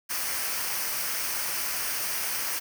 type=noise with comb filter; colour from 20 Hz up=white; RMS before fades=-30 dBFS; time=0.09-2.6 s; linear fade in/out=20 ms; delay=0.27 ms; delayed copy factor=-0.55; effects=none